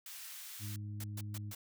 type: high-pass noise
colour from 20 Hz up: white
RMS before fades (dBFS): -48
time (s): 0.06-0.76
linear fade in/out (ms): 2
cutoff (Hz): 1400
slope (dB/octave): 12
type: harmonic tone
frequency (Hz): 103.83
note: G#2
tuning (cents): 0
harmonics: 1 / 2 / 3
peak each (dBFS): -40 / -51 / -55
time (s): 0.59-1.54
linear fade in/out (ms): 50
type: noise bursts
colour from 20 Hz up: white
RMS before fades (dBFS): -46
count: 4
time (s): 1-1.55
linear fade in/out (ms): 5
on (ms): 40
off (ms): 130
effects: none